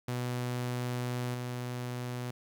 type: tone with level steps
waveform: sawtooth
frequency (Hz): 123.47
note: B2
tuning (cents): 0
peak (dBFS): -28 / -31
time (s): 0.08-2.31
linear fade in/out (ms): 5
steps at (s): 1.34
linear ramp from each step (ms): 2
effects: 11-bit